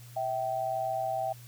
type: tone pair together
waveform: sine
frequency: 652 / 773.4 Hz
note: E5 / G5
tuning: -19 / -24 cents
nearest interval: minor third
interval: 295 cents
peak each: -32 / -31 dBFS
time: 0.16-1.33 s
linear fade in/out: 10 ms
effects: added 120 Hz sine -47 dBFS peak until 1.47 s + white hiss -55 dBFS RMS until 1.47 s